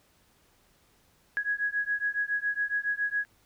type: beating tone pair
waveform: sine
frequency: 1661.2 / 1668.4 Hz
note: G#6 / G#6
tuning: 0 / +7 cents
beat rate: 7.2 Hz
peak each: -30 / -30 dBFS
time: 1.37-3.25 s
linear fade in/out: 0 ms
effects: pink hiss -65 dBFS RMS until 3.45 s